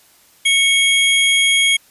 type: tone pair together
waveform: square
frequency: 2217 / 3268 Hz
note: C#7 / G#7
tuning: 0 / -29 cents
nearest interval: perfect fifth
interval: 671 cents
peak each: -15 dBFS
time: 0.45-1.77 s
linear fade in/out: 10 ms
effects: white hiss -51 dBFS RMS until 1.9 s + resampled to 32000 Hz